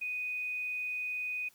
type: tone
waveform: sine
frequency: 2489 Hz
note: D#7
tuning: in tune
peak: -33 dBFS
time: 0.01-1.49 s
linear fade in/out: 10 ms
effects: white hiss -64 dBFS RMS until 1.54 s